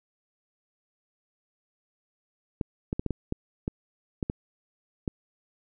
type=clicks; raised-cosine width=3 ms; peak=-15 dBFS; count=10; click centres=2.612 / 2.929 / 2.995 / 3.063 / 3.107 / 3.324 / 3.679 / 4.228 / 4.299 / 5.078 s; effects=none